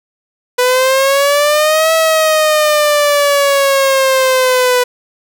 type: exponential two-way sweep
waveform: sawtooth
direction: up then down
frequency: 493.7 to 649 to 493.7 Hz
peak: -5 dBFS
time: 0.58-4.84 s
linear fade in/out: 10 ms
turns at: 1.93 s
effects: none